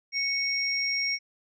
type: tone pair together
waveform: sine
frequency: 2217 / 5580 Hz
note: C#7 / F8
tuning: 0 / -2 cents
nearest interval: octave + major third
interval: 1598 cents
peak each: -28 dBFS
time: 0.12-1.19 s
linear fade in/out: 50 ms
effects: none